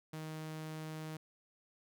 sawtooth tone, 156.8 Hz, D#3, 14 cents sharp, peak -38 dBFS, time 0.13-1.17 s, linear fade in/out 5 ms, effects none

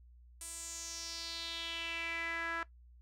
sawtooth tone with band-pass filter sweep, 333 Hz, E4, 18 cents sharp, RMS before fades -41 dBFS, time 0.41-2.63 s, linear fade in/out 2 ms, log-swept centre 9100 to 1500 Hz, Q 3.9, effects noise-tail reverb RT60 0.1 s tail -17 dB re dry + added 60 Hz sine -56 dBFS peak until 3.01 s

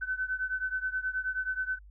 sine beating tone pair, 1513 / 1522.4 Hz, F#6 / F#6, +38 / +49 cents, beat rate 9.4 Hz, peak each -32 / -34 dBFS, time 0.01-1.79 s, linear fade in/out 20 ms, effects added 50 Hz sine -49 dBFS peak until 1.9 s

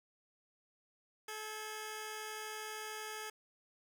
10% pulse tone pair together, 431.2 / 1632 Hz, A4 / G#6, -35 / -31 cents, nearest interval octave + major seventh, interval 2304 cents, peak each -35 / -40 dBFS, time 1.28-3.3 s, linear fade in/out 5 ms, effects none

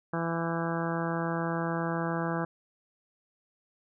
harmonic tone with a mistuned harmonic, 166.9 Hz, E3, 22 cents sharp, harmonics 1 / 2 / 3 / 4 / 5 / 6 / 7 / 8 / 9 / 10, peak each -32 / -35 / -37 / -38 / -39 / -40 / -40 / -41 / -42 / -42 dBFS, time 0.13-2.45 s, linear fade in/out 5 ms, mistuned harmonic 10, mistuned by -55 cents, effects none

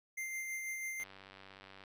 square tone with tremolo, 2093 Hz, C7, in tune, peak -38 dBFS, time 0.17-1.04 s, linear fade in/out 10 ms, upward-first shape sine, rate 6.1 Hz, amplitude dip 30%
click train, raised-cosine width 0.3 ms, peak -37 dBFS, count 82, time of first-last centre 1-1.838 s, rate 96.7 Hz
effects none

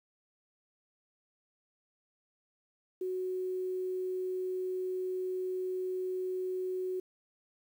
sine tone with quantisation, 370 Hz, F#4, in tune, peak -32 dBFS, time 3.01-7 s, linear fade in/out 5 ms, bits 10, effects none

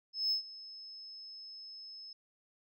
sine tone with ADSR envelope, 5200 Hz, E8, 24 cents flat, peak -26 dBFS, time 0.13-2.13 s, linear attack 180 ms, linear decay 110 ms, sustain -20 dB, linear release 4 ms, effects tanh soft clip ceiling -26 dBFS

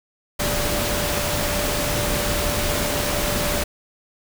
sine tone in noise, 587.3 Hz, D5, in tune, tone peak -28 dBFS, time 0.39-3.64 s, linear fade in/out 10 ms, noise pink, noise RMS -23 dBFS, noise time 0.39-3.64 s, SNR -8 dB, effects none

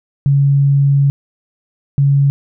sine tone pair in turn, 140 / 140 Hz, C#3 / C#3, +18 / +18 cents, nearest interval unison, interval 0 cents, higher neither, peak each -8 dBFS, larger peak neither, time 0.26-1.1 / 1.98-2.3 s, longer first, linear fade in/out 0 ms, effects none

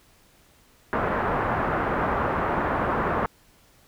white low-pass noise, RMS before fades -25 dBFS, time 0.93-3.26 s, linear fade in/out 0 ms, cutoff 1400 Hz, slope 24 dB/octave, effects pink hiss -58 dBFS RMS until 3.87 s

